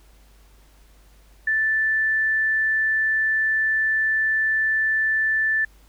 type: tone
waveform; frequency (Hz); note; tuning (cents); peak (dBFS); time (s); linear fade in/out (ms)
sine; 1760; A6; 0; -18; 1.47-5.65; 5
effects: added 50 Hz sine -50 dBFS peak until 5.88 s + pink hiss -58 dBFS RMS until 5.88 s